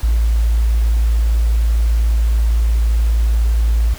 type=tone; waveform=sine; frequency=56.1 Hz; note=A1; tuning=34 cents sharp; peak=-11 dBFS; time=0.03-3.94 s; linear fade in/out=5 ms; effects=pink hiss -36 dBFS RMS until 3.98 s